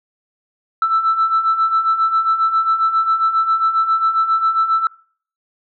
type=beating tone pair; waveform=sine; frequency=1318.5 / 1325.9 Hz; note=E6 / E6; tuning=0 / +10 cents; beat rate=7.4 Hz; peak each=-19 / -13 dBFS; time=0.82-4.87 s; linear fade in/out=2 ms; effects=noise-tail reverb RT60 0.5 s tail -24 dB re dry + tanh soft clip ceiling -8 dBFS